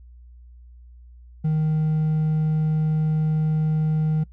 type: tone with hard clipping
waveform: triangle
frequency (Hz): 155.56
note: D#3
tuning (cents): 0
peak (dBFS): -19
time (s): 1.44-4.24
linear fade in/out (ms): 10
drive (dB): 5
effects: noise-tail reverb RT60 0.1 s tail -22 dB re dry + added 60 Hz sine -43 dBFS peak until 4.32 s